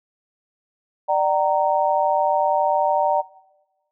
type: tone cluster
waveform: sine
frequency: 595 / 762 / 929 Hz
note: D5 / G5 / A#5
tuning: +22 / -49 / -6 cents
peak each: -21 dBFS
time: 1.08-3.22 s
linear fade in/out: 20 ms
effects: noise-tail reverb RT60 1.0 s tail -19 dB re dry